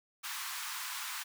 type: high-pass noise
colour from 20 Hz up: pink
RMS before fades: -40 dBFS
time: 0.23-1.24 s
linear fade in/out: 20 ms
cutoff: 930 Hz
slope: 48 dB/octave
effects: none